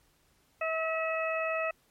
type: harmonic tone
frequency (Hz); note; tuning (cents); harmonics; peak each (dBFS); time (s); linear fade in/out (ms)
645; E5; -38; 1 / 2 / 3 / 4; -31 / -35 / -38 / -35; 0.61-1.71; 5
effects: pink hiss -68 dBFS RMS until 1.9 s + MP3 64 kbps